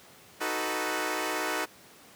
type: chord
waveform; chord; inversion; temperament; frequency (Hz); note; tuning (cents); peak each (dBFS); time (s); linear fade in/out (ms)
10% pulse; B dominant seventh; first; equal with one note detuned; 311.1 / 370 / 438 / 493.9; D#4 / F#4 / A4 / B4; 0 / 0 / -8 / 0; -25 / -26 / -27 / -28; 0.4-1.66; 20
effects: pink hiss -53 dBFS RMS until 2.15 s + high-pass 150 Hz 12 dB/octave